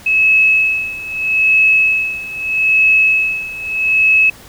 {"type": "tone with tremolo", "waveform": "sine", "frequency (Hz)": 2583, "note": "E7", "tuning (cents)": -36, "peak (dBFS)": -7, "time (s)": [0.06, 4.3], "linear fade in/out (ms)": 5, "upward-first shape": "sine", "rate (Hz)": 0.79, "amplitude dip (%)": 85, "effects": ["pink hiss -39 dBFS RMS until 4.48 s"]}